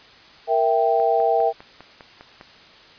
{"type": "chord", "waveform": "sine", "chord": "E diminished", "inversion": "second", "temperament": "equal", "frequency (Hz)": [466.2, 659.3, 784], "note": ["Bb4", "E5", "G5"], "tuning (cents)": [0, 0, 0], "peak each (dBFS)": [-21, -20, -20], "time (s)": [0.47, 1.53], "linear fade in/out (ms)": 50}
{"type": "click train", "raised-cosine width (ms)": 0.5, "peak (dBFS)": -25, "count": 8, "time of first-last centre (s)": [1, 2.411], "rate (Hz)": 4.96}
{"effects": ["white hiss -47 dBFS RMS until 2.98 s", "resampled to 11025 Hz"]}